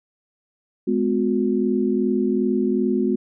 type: tone cluster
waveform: sine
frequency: 210.7 / 253.3 / 362.3 Hz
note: G#3 / B3 / F#4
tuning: +25 / +44 / -36 cents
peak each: -22 dBFS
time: 0.87-3.16 s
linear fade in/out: 10 ms
effects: none